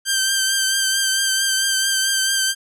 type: tone with vibrato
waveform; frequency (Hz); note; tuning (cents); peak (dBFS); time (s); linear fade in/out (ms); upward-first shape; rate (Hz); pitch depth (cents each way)
10% pulse; 1568; G6; 0; -8; 0.05-2.55; 50; triangle; 4.5; 31
effects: none